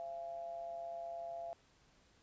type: tone with amplitude modulation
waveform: sine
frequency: 680 Hz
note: F5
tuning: 46 cents flat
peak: -39 dBFS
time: 0-1.53 s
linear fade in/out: 0 ms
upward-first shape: sine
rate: 148 Hz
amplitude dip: 55%
effects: pink hiss -69 dBFS RMS until 2.22 s + resampled to 16000 Hz